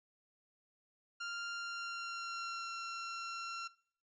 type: tone with pitch glide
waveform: sawtooth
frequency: 1394 to 1363.7 Hz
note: F6 to F6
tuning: -4 to -42 cents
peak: -36 dBFS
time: 1.2-3.68 s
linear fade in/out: 10 ms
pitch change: -38 cents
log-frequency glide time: 1.5-2.71 s
effects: noise-tail reverb RT60 0.5 s tail -20 dB re dry + resampled to 16000 Hz